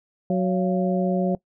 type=harmonic tone with a mistuned harmonic; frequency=185 Hz; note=F#3; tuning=in tune; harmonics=1 / 2 / 3 / 4; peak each=-21 / -27 / -26 / -30 dBFS; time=0.3-1.35 s; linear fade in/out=2 ms; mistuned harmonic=4; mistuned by=-120 cents; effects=noise-tail reverb RT60 0.1 s tail -21 dB re dry